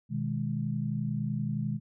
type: chord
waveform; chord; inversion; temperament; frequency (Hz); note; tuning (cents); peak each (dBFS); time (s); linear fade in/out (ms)
sine; G# minor; first; just; 124.59 / 155.74 / 207.7; B2 / D#3 / G#3; +16 / +2 / 0; -33; 0.09-1.8; 50
effects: none